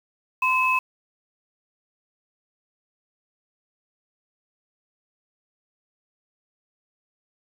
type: tone pair together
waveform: sine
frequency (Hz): 1025 / 2583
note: C6 / E7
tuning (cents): -36 / -36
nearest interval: octave + major third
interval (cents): 1600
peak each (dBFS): -21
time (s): 0.42-0.79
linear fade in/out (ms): 5
effects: 7-bit